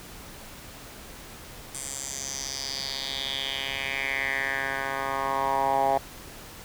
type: tone with band-pass filter sweep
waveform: 10% pulse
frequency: 135.9 Hz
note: C#3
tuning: 34 cents flat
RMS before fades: -29 dBFS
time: 1.74-5.98 s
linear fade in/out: 5 ms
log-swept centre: 8600 to 750 Hz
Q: 4.2
effects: pink hiss -44 dBFS RMS until 6.64 s